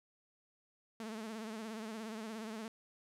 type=tone with vibrato; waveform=sawtooth; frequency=220 Hz; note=A3; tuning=in tune; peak=-38 dBFS; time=1-2.68 s; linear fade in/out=2 ms; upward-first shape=sine; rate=17 Hz; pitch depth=68 cents each way; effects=low-pass 11000 Hz 12 dB/octave